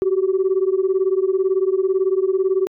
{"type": "beating tone pair", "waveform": "sine", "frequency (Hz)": [372.8, 390.8], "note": ["F#4", "G4"], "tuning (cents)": [13, -5], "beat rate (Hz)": 18, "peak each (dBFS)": [-17, -18], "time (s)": [0.02, 2.67], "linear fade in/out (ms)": 0, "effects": ["tanh soft clip ceiling -10 dBFS"]}